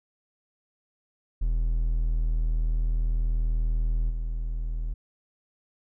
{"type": "tone with level steps", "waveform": "triangle", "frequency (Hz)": 40.19, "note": "E1", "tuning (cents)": -43, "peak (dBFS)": [-20, -25], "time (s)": [1.41, 4.94], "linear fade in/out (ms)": 10, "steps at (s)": 4.09, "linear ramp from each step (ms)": 20, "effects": []}